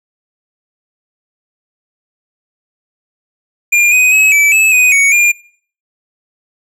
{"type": "tone with pitch steps", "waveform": "square", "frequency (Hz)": [2406, 2502, 2563, 2308, 2602, 2496, 2234, 2407], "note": ["D7", "D#7", "E7", "D7", "E7", "D#7", "C#7", "D7"], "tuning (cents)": [41, 9, -49, -31, -23, 5, 13, 42], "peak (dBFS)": -7, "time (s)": [3.72, 5.32], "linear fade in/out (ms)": 10, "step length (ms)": 200, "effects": ["noise-tail reverb RT60 0.5 s tail -22 dB re dry", "low-pass 12000 Hz 12 dB/octave"]}